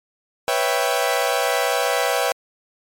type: chord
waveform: sawtooth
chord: C# half-diminished seventh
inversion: third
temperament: equal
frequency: 493.9 / 554.4 / 659.3 / 784 Hz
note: B4 / C#5 / E5 / G5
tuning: 0 / 0 / 0 / 0 cents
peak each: -20 dBFS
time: 0.48-2.32 s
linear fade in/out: 0 ms
effects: MP3 64 kbps